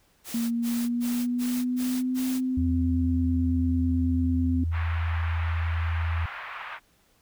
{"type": "noise bursts", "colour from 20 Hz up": "white", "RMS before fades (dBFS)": -38, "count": 6, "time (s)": [0.24, 2.41], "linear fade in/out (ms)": 50, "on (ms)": 270, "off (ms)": 110}
{"type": "tone with pitch glide", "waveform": "sine", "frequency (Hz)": [233.1, 257.2], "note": ["A#3", "C4"], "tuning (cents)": [0, -30], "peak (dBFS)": -24, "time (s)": [0.34, 4.64], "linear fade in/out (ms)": 5, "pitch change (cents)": 170, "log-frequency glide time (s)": [0.47, 2.25]}
{"type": "tone", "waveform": "sine", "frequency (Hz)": 82.7, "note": "E2", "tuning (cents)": 6, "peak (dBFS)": -24, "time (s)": [2.57, 6.26], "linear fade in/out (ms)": 5}
{"type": "band-pass noise", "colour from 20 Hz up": "pink", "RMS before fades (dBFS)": -38, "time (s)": [4.71, 6.8], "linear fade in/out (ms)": 50, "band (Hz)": [900, 2400], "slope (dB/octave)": 24}
{"effects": ["pink hiss -64 dBFS RMS until 7.21 s"]}